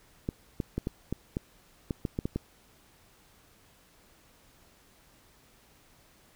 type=clicks; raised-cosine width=3 ms; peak=-17 dBFS; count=11; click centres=0.289 / 0.602 / 0.78 / 0.871 / 1.126 / 1.369 / 1.908 / 2.052 / 2.189 / 2.255 / 2.36 s; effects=pink hiss -61 dBFS RMS until 6.35 s